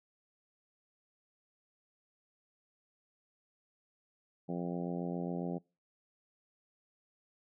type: harmonic tone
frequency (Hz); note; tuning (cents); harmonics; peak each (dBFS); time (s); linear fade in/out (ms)
87.31; F2; 0; 2 / 3 / 4 / 5 / 6 / 7 / 8 / 9; -37 / -41 / -43 / -45 / -47 / -48 / -49 / -50; 4.48-5.59; 20
effects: noise-tail reverb RT60 0.3 s tail -25 dB re dry